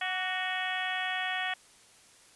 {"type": "harmonic tone with a mistuned harmonic", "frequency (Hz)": 370, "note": "F#4", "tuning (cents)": 0, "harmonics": [2, 3, 4, 5, 6, 7, 8, 9], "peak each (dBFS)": [-36, -43, -39, -34, -40, -40, -42, -40], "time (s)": [0.01, 1.54], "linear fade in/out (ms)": 5, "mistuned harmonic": 3, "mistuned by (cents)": 47, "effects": ["white hiss -58 dBFS RMS until 2.35 s", "resampled to 24000 Hz"]}